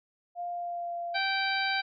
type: tone with pitch glide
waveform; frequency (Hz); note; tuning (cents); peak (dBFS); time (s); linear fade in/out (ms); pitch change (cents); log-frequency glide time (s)
sine; 701 to 690.2; F5 to F5; +6 to -21; -32; 0.35-1.2; 50; -27; 0.5-0.95
type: harmonic tone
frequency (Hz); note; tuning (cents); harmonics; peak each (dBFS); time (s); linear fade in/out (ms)
778; G5; -13; 1 / 2 / 3 / 4 / 5 / 6; -32 / -31 / -33 / -39 / -36 / -37; 1.14-1.82; 20
effects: none

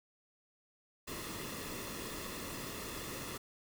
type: noise with comb filter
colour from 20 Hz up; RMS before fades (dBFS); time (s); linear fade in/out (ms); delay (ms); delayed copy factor
pink; -43; 1.07-3.38; 10; 1.3; -0.55
effects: none

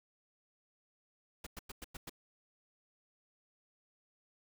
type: noise bursts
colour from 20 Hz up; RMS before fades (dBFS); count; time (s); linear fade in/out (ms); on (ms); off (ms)
pink; -45; 6; 1.44-2.096; 5; 26; 100
effects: none

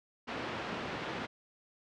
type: band-pass noise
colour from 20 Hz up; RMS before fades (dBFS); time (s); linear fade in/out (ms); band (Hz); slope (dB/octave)
pink; -39; 0.27-1.27; 20; 170 to 2900; 12
effects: low-pass 6000 Hz 12 dB/octave

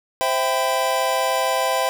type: chord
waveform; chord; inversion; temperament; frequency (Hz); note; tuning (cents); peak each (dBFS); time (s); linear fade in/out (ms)
square; C major seventh; none; equal with one note detuned; 523.3 / 659.3 / 784 / 1009.1; C5 / E5 / G5 / B5; 0 / 0 / 0 / +37; -25; 0.21-1.89; 0
effects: none

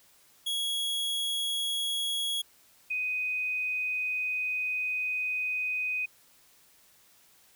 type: tone pair in turn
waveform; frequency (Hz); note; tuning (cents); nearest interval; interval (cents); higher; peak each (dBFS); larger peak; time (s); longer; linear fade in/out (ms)
45% pulse / sine; 3330 / 2500; G#7 / D#7; +4 / +8; perfect fourth; 496; first; -28; neither; 0.46-2.42 / 2.9-6.06; second; 10
effects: white hiss -61 dBFS RMS until 7.55 s

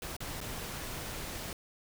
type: noise with dropouts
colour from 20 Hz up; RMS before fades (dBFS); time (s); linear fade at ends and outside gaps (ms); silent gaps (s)
pink; -40; 0.02-1.53; 2; 0.166-0.204 / 0.405-0.412
effects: none

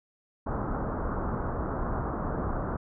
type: low-pass noise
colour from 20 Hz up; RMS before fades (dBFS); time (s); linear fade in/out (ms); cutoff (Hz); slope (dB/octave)
pink; -31; 0.46-2.77; 10; 1400; 48
effects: none

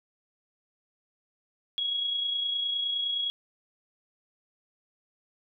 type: tone with amplitude modulation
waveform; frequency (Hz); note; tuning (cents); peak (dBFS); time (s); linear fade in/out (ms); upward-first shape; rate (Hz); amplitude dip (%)
sine; 3322; G#7; 0; -25; 1.78-3.3; 0; sine; 29.7; 40
effects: none

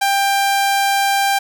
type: tone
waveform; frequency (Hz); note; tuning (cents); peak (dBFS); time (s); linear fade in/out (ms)
sawtooth; 792; G5; +18; -10; 0.01-1.39; 10
effects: none

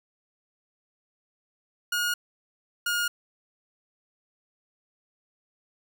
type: tone pair in turn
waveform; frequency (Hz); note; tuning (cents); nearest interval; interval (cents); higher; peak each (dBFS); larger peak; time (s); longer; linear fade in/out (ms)
sawtooth; 1436 / 1428.2; F6 / F6; +48 / +38; unison; 10; first; -21; neither; 1.92-2.14 / 2.86-3.08; neither; 5
effects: none

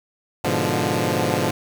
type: chord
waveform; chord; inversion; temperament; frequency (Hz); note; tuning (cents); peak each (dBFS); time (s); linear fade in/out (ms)
10% pulse; G# diminished seventh; none; equal with one note detuned; 104.55 / 123.47 / 146.83 / 174.61; G#2 / B2 / D3 / F3; +12 / 0 / 0 / 0; -17; 0.44-1.51; 5
effects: 7-bit

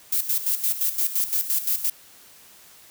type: noise with tremolo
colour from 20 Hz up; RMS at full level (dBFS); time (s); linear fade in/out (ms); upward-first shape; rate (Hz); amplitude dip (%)
violet; -22; 0.12-1.9; 5; square; 5.8; 70
effects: white hiss -50 dBFS RMS until 2.9 s

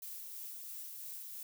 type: noise with tremolo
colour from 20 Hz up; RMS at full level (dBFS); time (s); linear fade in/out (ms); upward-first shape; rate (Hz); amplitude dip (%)
violet; -45; 0.02-1.43; 2; sine; 3; 25
effects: none

